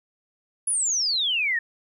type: exponential sweep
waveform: sine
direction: down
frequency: 10550 to 1780 Hz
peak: -21 dBFS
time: 0.67-1.59 s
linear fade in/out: 5 ms
effects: 10-bit